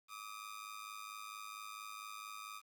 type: ring-modulated tone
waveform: sawtooth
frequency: 1217 Hz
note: D#6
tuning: 39 cents flat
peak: -40 dBFS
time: 0.08-2.62 s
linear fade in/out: 50 ms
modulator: 52.2 Hz
effects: 11-bit